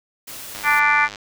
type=noise; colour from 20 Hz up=white; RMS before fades=-35 dBFS; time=0.27-0.8 s; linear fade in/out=10 ms
type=click train; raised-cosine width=0.2 ms; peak=-16 dBFS; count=63; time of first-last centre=0.55-1.158 s; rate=102 Hz
type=harmonic tone; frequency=293.7 Hz; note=D4; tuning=in tune; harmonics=3 / 4 / 5 / 6 / 7 / 8; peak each=-21 / -21 / -21 / -21 / -21 / -21 dBFS; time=0.63-1.09 s; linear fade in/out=50 ms
effects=none